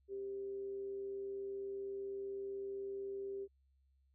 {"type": "tone with amplitude modulation", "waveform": "sine", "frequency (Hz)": 393.9, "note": "G4", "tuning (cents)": 8, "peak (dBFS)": -39, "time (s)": [0.08, 3.48], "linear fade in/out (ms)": 50, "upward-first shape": "sine", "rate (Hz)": 128, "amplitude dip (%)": 25, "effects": ["added 67 Hz sine -70 dBFS peak until 4.14 s"]}